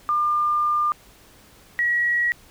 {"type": "tone pair in turn", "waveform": "sine", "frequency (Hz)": [1200, 1914.8], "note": ["D6", "A#6"], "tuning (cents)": [37, 46], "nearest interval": "minor sixth", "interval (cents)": 809, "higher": "second", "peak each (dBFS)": [-18, -18], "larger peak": "neither", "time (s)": [[0.09, 0.92], [1.79, 2.32]], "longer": "first", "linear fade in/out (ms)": 0, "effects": ["pink hiss -51 dBFS RMS until 2.5 s"]}